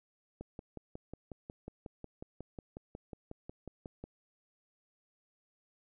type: click train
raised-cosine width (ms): 2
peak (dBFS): -30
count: 21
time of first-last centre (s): 0.41-4.04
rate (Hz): 5.51
effects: none